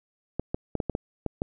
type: clicks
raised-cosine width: 2 ms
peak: -14 dBFS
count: 8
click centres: 0.396 / 0.545 / 0.753 / 0.802 / 0.897 / 0.951 / 1.263 / 1.419 s
effects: none